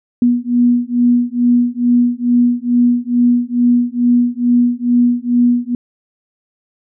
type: beating tone pair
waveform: sine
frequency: 241.3 / 243.6 Hz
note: B3 / B3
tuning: -40 / -24 cents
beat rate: 2.3 Hz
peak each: -13 dBFS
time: 0.22-5.75 s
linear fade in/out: 2 ms
effects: none